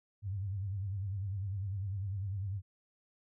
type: tone with vibrato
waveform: sine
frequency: 98 Hz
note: G2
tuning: in tune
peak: -34 dBFS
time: 0.22-2.62 s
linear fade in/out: 50 ms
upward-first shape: sine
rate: 10 Hz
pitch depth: 110 cents each way
effects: none